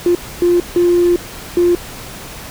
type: tone bursts at uneven times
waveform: triangle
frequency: 350 Hz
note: F4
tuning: 4 cents sharp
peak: -5 dBFS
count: 4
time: 0.06-0.15 / 0.42-0.6 / 0.76-1.16 / 1.57-1.75 s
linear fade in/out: 2 ms
effects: tanh soft clip ceiling -6 dBFS + pink hiss -31 dBFS RMS until 2.5 s